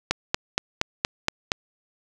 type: click train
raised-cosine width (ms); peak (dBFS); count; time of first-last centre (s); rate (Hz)
0.2; -3; 7; 0.11-1.518; 4.26
effects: none